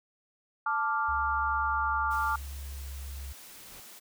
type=chord; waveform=sine; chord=D minor; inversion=second; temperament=equal; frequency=880 / 1174.7 / 1396.9 Hz; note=A5 / D6 / F6; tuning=0 / 0 / 0 cents; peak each=-31 / -30 / -31 dBFS; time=0.66-2.36 s; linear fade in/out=5 ms
type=tone with pitch glide; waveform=sine; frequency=69.3 to 68.54 Hz; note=C#2 to C#2; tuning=0 to -19 cents; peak=-37 dBFS; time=1.08-3.33 s; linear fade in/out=10 ms; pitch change=-19 cents; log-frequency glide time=2.36-3.06 s
type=high-pass noise; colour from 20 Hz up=white; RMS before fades=-49 dBFS; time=2.1-4 s; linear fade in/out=20 ms; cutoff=160 Hz; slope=48 dB/octave
type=noise with exponential growth; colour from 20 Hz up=pink; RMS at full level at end=-49 dBFS; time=3.15-3.8 s; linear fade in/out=2 ms; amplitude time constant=140 ms
effects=none